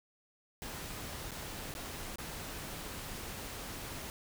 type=noise with dropouts; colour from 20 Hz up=pink; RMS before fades=-43 dBFS; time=0.62-4.1 s; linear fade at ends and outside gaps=0 ms; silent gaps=1.309-1.317 / 1.74-1.751 / 2.158-2.184 s; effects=none